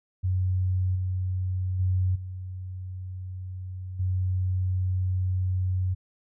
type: tone with level steps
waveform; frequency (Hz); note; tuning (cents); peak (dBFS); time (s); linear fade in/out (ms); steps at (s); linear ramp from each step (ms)
sine; 92.5; F#2; 0; -22 / -25 / -21 / -33 / -23; 0.23-5.95; 20; 0.95 / 1.79 / 2.15 / 3.99; 10
effects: none